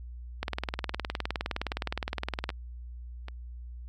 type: two click trains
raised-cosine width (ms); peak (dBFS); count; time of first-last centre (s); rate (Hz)
0.3; -24 / -14; 4 / 41; 0.94-3.284 / 0.43-2.492; 1.28 / 19.4
effects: added 60 Hz sine -39 dBFS peak until 3.88 s + MP3 64 kbps